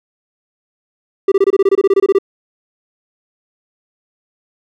triangle tone bursts, 392 Hz, G4, in tune, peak -5 dBFS, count 15, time 1.28-2.186 s, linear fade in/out 5 ms, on 38 ms, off 24 ms, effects none

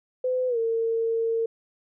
sine tone with pitch glide, 508 to 455.2 Hz, B4 to A#4, +49 to -41 cents, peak -22 dBFS, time 0.24-1.46 s, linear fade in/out 5 ms, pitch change -190 cents, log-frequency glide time 0.48-0.58 s, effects none

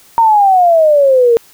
sine exponential sweep, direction down, 932.3 to 455.5 Hz, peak -5 dBFS, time 0.18-1.37 s, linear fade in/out 0 ms, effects white hiss -44 dBFS RMS until 1.53 s

